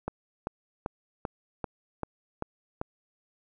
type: click train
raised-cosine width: 1 ms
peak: -17 dBFS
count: 8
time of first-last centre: 0.08-2.814 s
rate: 2.56 Hz
effects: none